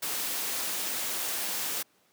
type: noise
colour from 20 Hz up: white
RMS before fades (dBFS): -32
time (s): 0.02-1.83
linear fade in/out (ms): 10
effects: pink hiss -66 dBFS RMS until 2.12 s + high-pass 200 Hz 12 dB/octave